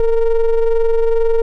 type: ring-modulated tone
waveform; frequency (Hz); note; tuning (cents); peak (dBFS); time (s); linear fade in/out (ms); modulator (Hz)
triangle; 233.1; A#3; 0; -5; 0-1.42; 2; 222
effects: none